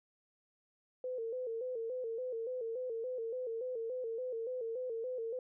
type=tone with vibrato; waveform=sine; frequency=480 Hz; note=B4; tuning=49 cents flat; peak=-36 dBFS; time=1.04-5.39 s; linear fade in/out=2 ms; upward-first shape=square; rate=3.5 Hz; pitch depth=95 cents each way; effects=none